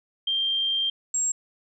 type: tone pair in turn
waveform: sine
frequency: 3175 / 7551 Hz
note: G7 / A#8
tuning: +21 / +21 cents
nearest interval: octave + minor third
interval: 1500 cents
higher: second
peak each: -22 dBFS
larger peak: neither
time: 0.27-0.9 / 1.14-1.32 s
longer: first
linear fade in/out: 5 ms
effects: none